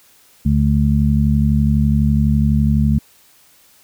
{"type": "harmonic tone", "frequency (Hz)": 72, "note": "D2", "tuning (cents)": -34, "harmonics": [1, 2, 3], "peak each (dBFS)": [-16, -16, -16], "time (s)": [0.45, 2.99], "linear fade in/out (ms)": 10, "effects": ["white hiss -51 dBFS RMS until 3.83 s"]}